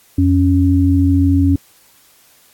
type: tone pair together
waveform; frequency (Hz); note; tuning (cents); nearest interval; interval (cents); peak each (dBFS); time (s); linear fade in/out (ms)
sine; 87.77 / 276.8; F2 / C#4; +9 / -2; octave + minor sixth; 1989; -12; 0.18-1.56; 5
effects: white hiss -50 dBFS RMS until 2.53 s + AAC 64 kbps